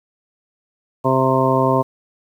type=harmonic tone; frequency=131.6 Hz; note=C3; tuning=10 cents sharp; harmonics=1 / 2 / 3 / 4 / 5 / 7 / 8; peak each=-21 / -21 / -21 / -21 / -21 / -21 / -21 dBFS; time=1.04-1.83 s; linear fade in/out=20 ms; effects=8-bit